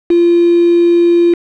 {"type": "tone with quantisation", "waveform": "sine", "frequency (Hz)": 344, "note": "F4", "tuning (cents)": -26, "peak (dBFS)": -6, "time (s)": [0.1, 1.34], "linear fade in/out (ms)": 5, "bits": 3, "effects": ["low-pass 2000 Hz 12 dB/octave"]}